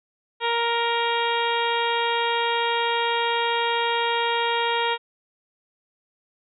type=harmonic tone; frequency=467.8 Hz; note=A#4; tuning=6 cents sharp; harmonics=1 / 2 / 3 / 4 / 5 / 6 / 7 / 8; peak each=-27 / -24 / -31 / -31 / -32 / -33 / -31 / -34 dBFS; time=0.4-4.98 s; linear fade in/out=50 ms; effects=none